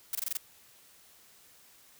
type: noise bursts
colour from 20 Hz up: blue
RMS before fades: -32 dBFS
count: 6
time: 0.13-0.371 s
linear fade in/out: 2 ms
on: 21 ms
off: 23 ms
effects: white hiss -59 dBFS RMS until 1.99 s